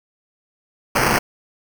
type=noise with sample-and-hold; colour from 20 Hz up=white; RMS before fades=-17 dBFS; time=0.95-1.19 s; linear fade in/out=10 ms; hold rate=3675 Hz; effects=none